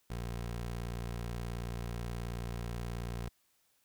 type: tone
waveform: 20% pulse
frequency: 58.6 Hz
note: A#1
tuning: 10 cents sharp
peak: -32 dBFS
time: 0.1-3.29 s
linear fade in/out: 5 ms
effects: white hiss -73 dBFS RMS until 3.84 s